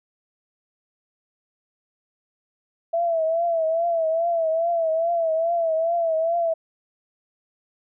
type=tone with vibrato; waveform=sine; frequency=662 Hz; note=E5; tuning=7 cents sharp; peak=-19 dBFS; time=2.93-6.54 s; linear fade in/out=10 ms; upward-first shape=triangle; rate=2.4 Hz; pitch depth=79 cents each way; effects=none